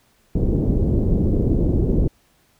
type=low-pass noise; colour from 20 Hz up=pink; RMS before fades=-18 dBFS; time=0.35-2.08 s; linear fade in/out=5 ms; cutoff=410 Hz; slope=24 dB/octave; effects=pink hiss -60 dBFS RMS until 2.59 s